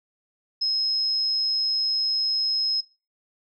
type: tone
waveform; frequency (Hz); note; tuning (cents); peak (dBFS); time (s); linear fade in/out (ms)
sine; 5140; E8; -45; -21; 0.61-2.81; 10
effects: noise-tail reverb RT60 0.3 s tail -21 dB re dry